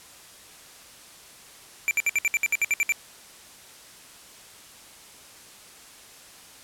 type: tone bursts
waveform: square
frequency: 2349 Hz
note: D7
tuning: in tune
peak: -20 dBFS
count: 12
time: 1.88-2.922 s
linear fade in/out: 0 ms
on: 30 ms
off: 62 ms
effects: white hiss -48 dBFS RMS until 6.63 s + low-pass 11000 Hz 12 dB/octave